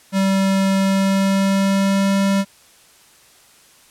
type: tone with pitch glide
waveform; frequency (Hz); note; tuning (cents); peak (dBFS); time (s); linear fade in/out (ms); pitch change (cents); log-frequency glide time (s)
square; 193.6 to 196.3; G3 to G3; -21 to +3; -15; 0.12-2.45; 50; +24; 0.76-2.17
effects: white hiss -50 dBFS RMS until 3.9 s + low-pass 11000 Hz 12 dB/octave